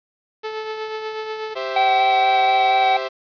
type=tone with tremolo; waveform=sawtooth; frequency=435.6 Hz; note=A4; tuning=17 cents flat; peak=-20 dBFS; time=0.43-1.55 s; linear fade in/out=20 ms; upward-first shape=triangle; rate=8.2 Hz; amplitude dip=45%
type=chord; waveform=sawtooth; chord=C major; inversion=second; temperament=equal; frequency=392 / 523.3 / 659.3 Hz; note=G4 / C5 / E5; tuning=0 / 0 / 0 cents; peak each=-26 / -23 / -24 dBFS; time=1.55-3.09 s; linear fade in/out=20 ms
type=tone with vibrato; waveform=square; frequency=765 Hz; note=G5; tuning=42 cents flat; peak=-15 dBFS; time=1.76-2.97 s; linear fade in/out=5 ms; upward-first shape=square; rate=4.2 Hz; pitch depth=8 cents each way
effects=resampled to 11025 Hz + 8-bit